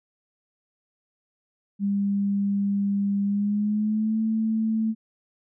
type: tone with pitch glide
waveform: sine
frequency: 200.2 to 220.9 Hz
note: G3 to A3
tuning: +37 to +7 cents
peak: -21 dBFS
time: 1.79-4.95 s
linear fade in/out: 50 ms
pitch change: +170 cents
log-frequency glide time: 3.24-4.2 s
effects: none